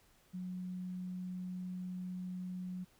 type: tone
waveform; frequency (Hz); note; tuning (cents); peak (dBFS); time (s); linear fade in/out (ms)
sine; 182.4; F#3; -24; -39; 0.33-2.85; 20
effects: pink hiss -68 dBFS RMS until 2.99 s